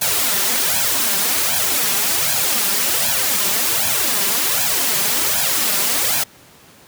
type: noise with flanger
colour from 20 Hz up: white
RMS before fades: -18 dBFS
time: 0.01-6.24 s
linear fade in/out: 10 ms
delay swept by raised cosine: 1.2 to 5.1 ms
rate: 1.3 Hz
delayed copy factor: +0.9
effects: pink hiss -46 dBFS RMS until 6.87 s + high-pass 100 Hz 12 dB/octave